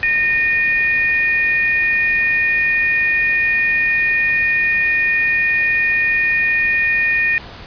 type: tone pair together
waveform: sine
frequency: 1838 / 2453 Hz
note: A#6 / D#7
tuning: -25 / -25 cents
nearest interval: perfect fourth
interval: 500 cents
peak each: -16 dBFS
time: 0.03-7.38 s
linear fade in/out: 0 ms
effects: pink hiss -35 dBFS RMS until 7.66 s + resampled to 11025 Hz